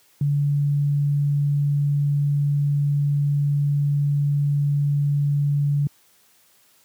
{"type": "tone", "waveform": "sine", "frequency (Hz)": 143.8, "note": "D3", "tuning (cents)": -36, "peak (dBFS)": -17, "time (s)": [0.21, 5.87], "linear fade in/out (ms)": 2, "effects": ["white hiss -58 dBFS RMS until 6.84 s", "high-pass 80 Hz 12 dB/octave"]}